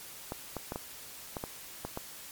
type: clicks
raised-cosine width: 1 ms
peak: -21 dBFS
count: 8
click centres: 0.321 / 0.567 / 0.721 / 0.759 / 1.368 / 1.439 / 1.85 / 1.974 s
effects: white hiss -47 dBFS RMS until 2.31 s + MP3 96 kbps